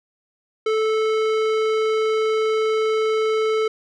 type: tone with low-pass filter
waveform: square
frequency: 437.5 Hz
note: A4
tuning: 10 cents flat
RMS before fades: -20 dBFS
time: 0.66-3.68 s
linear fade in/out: 5 ms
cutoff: 3700 Hz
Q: 0.62
effects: none

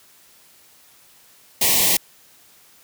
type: band-stop noise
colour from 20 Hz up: white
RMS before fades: -17 dBFS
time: 1.61-1.97 s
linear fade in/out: 5 ms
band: 1100 to 1800 Hz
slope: 96 dB/octave
effects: white hiss -52 dBFS RMS until 2.83 s + high-pass 60 Hz 12 dB/octave

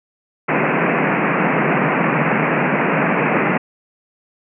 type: band-pass noise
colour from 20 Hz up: pink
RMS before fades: -17 dBFS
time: 0.48-3.58 s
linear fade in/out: 10 ms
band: 140 to 2600 Hz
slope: 96 dB/octave
effects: none

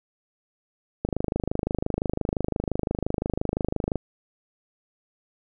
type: click train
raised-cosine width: 2 ms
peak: -11 dBFS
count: 76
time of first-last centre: 1.05-3.957 s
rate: 25.8 Hz
effects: none

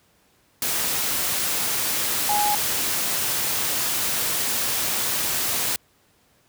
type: tone in noise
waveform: sine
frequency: 830.6 Hz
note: G#5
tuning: in tune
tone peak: -20 dBFS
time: 2.29-2.55 s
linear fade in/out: 2 ms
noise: white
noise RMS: -24 dBFS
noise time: 0.62-5.76 s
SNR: +1 dB
effects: pink hiss -61 dBFS RMS until 6.48 s + high-pass 60 Hz 12 dB/octave

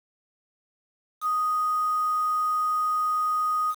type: tone with quantisation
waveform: sine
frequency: 1244.5 Hz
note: D#6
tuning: in tune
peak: -22 dBFS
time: 1.21-3.75 s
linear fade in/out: 50 ms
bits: 7
effects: none

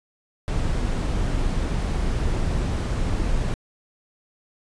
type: noise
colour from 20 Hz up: brown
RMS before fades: -23 dBFS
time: 0.48-3.54 s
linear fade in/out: 0 ms
effects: resampled to 22050 Hz

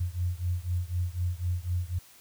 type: beating tone pair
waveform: sine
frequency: 87 / 91 Hz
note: F2 / F#2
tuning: -6 / -28 cents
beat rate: 4 Hz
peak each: -30 / -31 dBFS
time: 0-1.99 s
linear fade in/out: 10 ms
effects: white hiss -55 dBFS RMS until 2.2 s

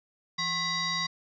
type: tone with frequency modulation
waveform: sine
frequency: 2900 Hz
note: F#7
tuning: 35 cents flat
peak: -27 dBFS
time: 0.38-1.07 s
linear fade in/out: 10 ms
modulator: 911 Hz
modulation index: 2.5
effects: none

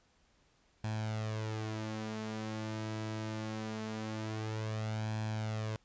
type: tone with flanger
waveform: sawtooth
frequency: 109.1 Hz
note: A2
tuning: 14 cents flat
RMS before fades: -38 dBFS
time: 0.84-5.76 s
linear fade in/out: 0 ms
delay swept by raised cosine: 1.2 to 6.1 ms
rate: 0.23 Hz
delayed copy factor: +0.6
effects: pink hiss -70 dBFS RMS until 5.84 s + resampled to 16000 Hz

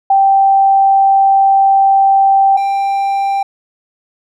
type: tone pair in turn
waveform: sine / triangle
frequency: 782 / 789.3 Hz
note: G5 / G5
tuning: -4 / +12 cents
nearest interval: unison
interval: 16 cents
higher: second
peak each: -6 / -10 dBFS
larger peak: first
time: 0.1-2.57 / 2.57-3.43 s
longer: first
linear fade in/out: 5 ms
effects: none

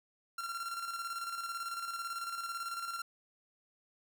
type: tone with tremolo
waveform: 45% pulse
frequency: 1372 Hz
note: F6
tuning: 31 cents flat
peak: -36 dBFS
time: 0.38-3.02 s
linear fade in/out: 5 ms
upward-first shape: square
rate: 18 Hz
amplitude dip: 45%
effects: none

